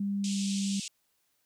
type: tone with pitch glide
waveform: sine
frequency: 200 to 197.47 Hz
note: G3 to G3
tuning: +35 to +13 cents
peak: -28 dBFS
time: 0-0.8 s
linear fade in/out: 5 ms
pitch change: -22 cents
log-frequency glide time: 0.19-0.37 s
type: band-pass noise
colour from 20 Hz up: white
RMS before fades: -39 dBFS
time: 0.24-0.88 s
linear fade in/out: 2 ms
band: 2600 to 8400 Hz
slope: 48 dB/octave
effects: white hiss -74 dBFS RMS until 1.45 s